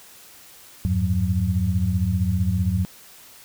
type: tone cluster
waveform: sine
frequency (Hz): 84.5 / 99.8 / 110.7 / 182.9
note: E2 / G2 / A2 / F#3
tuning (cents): +43 / +32 / +11 / -20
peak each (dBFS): -23 / -23 / -32 / -24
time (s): 0.85-2.85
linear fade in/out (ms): 0
effects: white hiss -47 dBFS RMS until 3.44 s